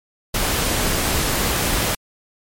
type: noise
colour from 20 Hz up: pink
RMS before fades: -20 dBFS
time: 0.34-1.95 s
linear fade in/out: 5 ms
effects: MP3 64 kbps